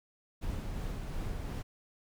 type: noise with tremolo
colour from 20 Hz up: brown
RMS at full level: -36 dBFS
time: 0.41-1.63 s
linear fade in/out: 20 ms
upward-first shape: sine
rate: 2.8 Hz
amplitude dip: 25%
effects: none